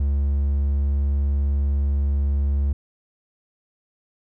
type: tone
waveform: triangle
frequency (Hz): 70.3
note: C#2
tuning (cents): +25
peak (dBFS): -16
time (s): 0-2.73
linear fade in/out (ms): 5
effects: none